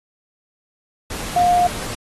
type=tone in noise; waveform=sine; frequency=710 Hz; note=F5; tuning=28 cents sharp; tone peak=-12 dBFS; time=1.36-1.67 s; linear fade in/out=5 ms; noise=pink; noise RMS=-29 dBFS; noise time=1.1-1.95 s; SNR=+14 dB; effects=AAC 32 kbps